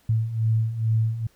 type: beating tone pair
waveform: sine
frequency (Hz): 110 / 112.3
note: A2 / A2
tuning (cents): 0 / +36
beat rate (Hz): 2.3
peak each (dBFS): -26 / -21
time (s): 0.09-1.27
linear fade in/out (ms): 5
effects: pink hiss -61 dBFS RMS until 1.35 s